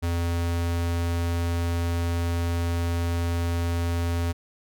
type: tone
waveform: square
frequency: 85.3 Hz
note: F2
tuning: 40 cents flat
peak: -24 dBFS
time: 0.02-4.33 s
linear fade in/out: 20 ms
effects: none